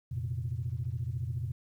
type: chord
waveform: sine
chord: F suspended fourth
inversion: none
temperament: equal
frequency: 87.31 / 116.54 / 130.81 Hz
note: F2 / Bb2 / C3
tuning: 0 / 0 / 0 cents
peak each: -37 / -34 / -36 dBFS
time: 0.11-1.52 s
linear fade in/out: 10 ms
effects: tanh soft clip ceiling -24 dBFS + 11-bit